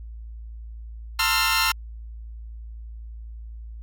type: chord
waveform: 15% pulse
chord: F major seventh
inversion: first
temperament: equal with one note detuned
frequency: 898.5 / 1046.5 / 1318.5 / 1396.9 Hz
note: A5 / C6 / E6 / F6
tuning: +36 / 0 / 0 / 0 cents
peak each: -20 / -19 / -19 / -17 dBFS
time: 1.19-1.72 s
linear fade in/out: 5 ms
effects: added 56 Hz sine -35 dBFS peak until 3.82 s + AAC 64 kbps